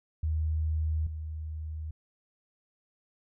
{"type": "tone pair in turn", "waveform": "sine", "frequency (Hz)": [78.4, 78.09], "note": ["D#2", "D#2"], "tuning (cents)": [14, 7], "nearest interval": "unison", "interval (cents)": 7, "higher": "first", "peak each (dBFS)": [-26, -34], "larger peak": "first", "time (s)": [[0.23, 1.07], [1.07, 1.91]], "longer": "neither", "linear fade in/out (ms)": 5, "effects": []}